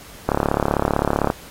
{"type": "click train", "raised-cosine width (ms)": 1, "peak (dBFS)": -3, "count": 37, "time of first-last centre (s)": [0.29, 1.301], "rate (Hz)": 35.6, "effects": ["pink hiss -42 dBFS RMS until 1.5 s", "AAC 48 kbps"]}